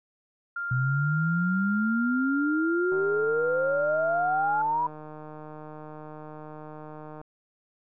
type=tone; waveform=sine; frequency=1396.9 Hz; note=F6; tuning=in tune; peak=-29 dBFS; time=0.56-4.62 s; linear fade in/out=5 ms
type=exponential sweep; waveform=sine; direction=up; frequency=123.47 to 984 Hz; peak=-23 dBFS; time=0.71-4.87 s; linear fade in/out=5 ms
type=click train; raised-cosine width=1 ms; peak=-29 dBFS; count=658; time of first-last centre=2.92-7.214 s; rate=153 Hz
effects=none